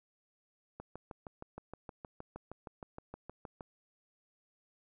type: click train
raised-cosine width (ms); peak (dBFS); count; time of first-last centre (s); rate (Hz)
1; -30; 19; 0.8-3.608; 6.41
effects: none